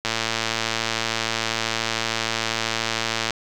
click train, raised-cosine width 0.2 ms, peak -5 dBFS, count 369, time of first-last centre 0.05-3.307 s, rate 113 Hz, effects 7-bit

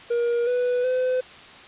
triangle tone with pitch steps, 474.3 / 493.6 / 509 Hz, A#4 / B4 / C5, +30 / -1 / -48 cents, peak -18 dBFS, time 0.1-1.21 s, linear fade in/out 10 ms, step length 370 ms, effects white hiss -44 dBFS RMS until 1.67 s + resampled to 8000 Hz

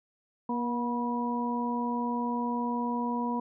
harmonic tone with a mistuned harmonic, 239.2 Hz, A#3, 45 cents sharp, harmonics 1 / 2 / 3 / 4, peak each -30 / -38 / -41 / -32 dBFS, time 0.49-3.4 s, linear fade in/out 5 ms, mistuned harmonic 4, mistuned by +26 cents, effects none

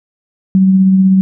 sine tone with tremolo, 190 Hz, F#3, 46 cents sharp, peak -4 dBFS, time 0.55-1.21 s, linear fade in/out 0 ms, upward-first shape triangle, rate 16 Hz, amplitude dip 30%, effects none

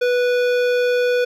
sine tone with hard clipping, 491.9 Hz, B4, 7 cents flat, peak -17 dBFS, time 0.01-1.25 s, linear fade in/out 10 ms, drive 15 dB, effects none

